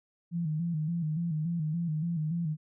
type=tone with vibrato; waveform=sine; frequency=162.1 Hz; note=E3; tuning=29 cents flat; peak=-28 dBFS; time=0.31-2.57 s; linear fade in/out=50 ms; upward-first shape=square; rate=3.5 Hz; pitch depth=87 cents each way; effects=none